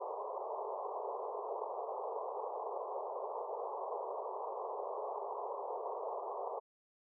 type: band-pass noise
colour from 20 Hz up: pink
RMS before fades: -41 dBFS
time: 0-6.6 s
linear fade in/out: 20 ms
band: 400 to 1100 Hz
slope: 96 dB/octave
effects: none